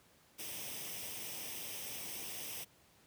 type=noise with comb filter; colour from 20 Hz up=white; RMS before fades=-44 dBFS; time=0.38-2.65 s; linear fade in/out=20 ms; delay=0.35 ms; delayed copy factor=+0.6; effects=pink hiss -66 dBFS RMS until 3.06 s + high-pass 80 Hz 12 dB/octave